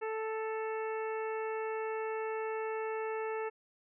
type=harmonic tone with a mistuned harmonic; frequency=440 Hz; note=A4; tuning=in tune; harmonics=1 / 2 / 3 / 4 / 5 / 6; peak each=-35 / -41 / -45 / -47 / -49 / -51 dBFS; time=0.01-3.5 s; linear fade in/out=20 ms; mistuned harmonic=6; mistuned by=+19 cents; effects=none